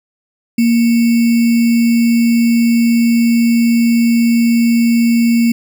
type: tone with sample-and-hold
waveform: sine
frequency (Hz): 233.1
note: A#3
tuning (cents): 0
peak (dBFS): -8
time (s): 0.58-5.52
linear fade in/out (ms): 5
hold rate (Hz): 2450
effects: none